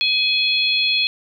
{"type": "harmonic tone", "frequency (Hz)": 842, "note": "G#5", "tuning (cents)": 24, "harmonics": [3, 4, 5], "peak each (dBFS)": [-20, -20, -20], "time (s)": [0.01, 1.07], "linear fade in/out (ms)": 0, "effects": []}